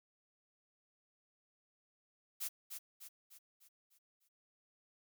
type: noise with echo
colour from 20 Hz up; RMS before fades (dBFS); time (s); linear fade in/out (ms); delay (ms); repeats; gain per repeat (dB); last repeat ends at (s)
blue; -40; 2.4-2.49; 20; 300; 6; -6; 4.29
effects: none